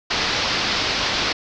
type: low-pass noise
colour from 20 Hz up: white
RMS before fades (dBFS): -22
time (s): 0.1-1.33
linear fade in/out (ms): 10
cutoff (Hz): 5300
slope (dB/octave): 48
effects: none